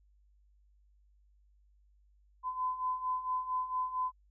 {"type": "beating tone pair", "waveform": "sine", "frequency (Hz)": [1013, 1017.4], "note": ["B5", "C6"], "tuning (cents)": [44, -49], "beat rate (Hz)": 4.4, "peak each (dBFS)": [-38, -33], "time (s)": [2.43, 4.12], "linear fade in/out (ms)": 50, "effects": ["added 50 Hz sine -63 dBFS peak until 4.3 s"]}